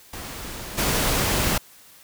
pink noise with level steps, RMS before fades -35 / -22 dBFS, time 0.13-1.58 s, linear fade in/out 5 ms, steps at 0.77 s, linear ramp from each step 20 ms, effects white hiss -50 dBFS RMS until 2.03 s

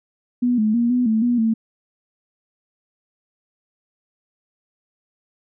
sine tone with pitch steps, 245.1 / 215 / 236.5 / 247.8 / 220.1 / 241.9 / 223.9 Hz, B3 / A3 / A#3 / B3 / A3 / B3 / A3, -13 / -40 / +25 / +6 / +1 / -36 / +30 cents, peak -15 dBFS, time 0.42-1.54 s, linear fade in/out 10 ms, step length 160 ms, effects none

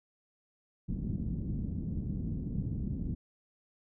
white low-pass noise, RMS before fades -35 dBFS, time 0.88-3.15 s, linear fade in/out 10 ms, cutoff 220 Hz, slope 24 dB/octave, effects none

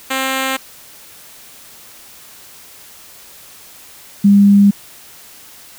5% pulse / sine tone pair in turn, 265.1 / 201.1 Hz, C4 / G3, +23 / +44 cents, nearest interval perfect fourth, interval 479 cents, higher first, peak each -5 dBFS, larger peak neither, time 0.1-0.57 / 4.24-4.71 s, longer neither, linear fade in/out 10 ms, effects white hiss -40 dBFS RMS until 5.78 s

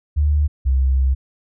sine tone pair in turn, 74 / 65.93 Hz, D2 / C2, +14 / +14 cents, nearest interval major second, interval 200 cents, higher first, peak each -13 dBFS, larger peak neither, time 0.16-0.48 / 0.65-1.15 s, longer second, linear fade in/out 20 ms, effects none

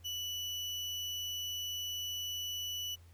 35% pulse tone, 2960 Hz, F#7, in tune, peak -35 dBFS, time 0.04-2.96 s, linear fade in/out 20 ms, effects added 85 Hz sine -55 dBFS peak until 3.13 s + pink hiss -67 dBFS RMS until 3.13 s

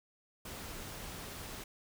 pink noise, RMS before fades -45 dBFS, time 0.45-1.64 s, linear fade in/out 5 ms, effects none

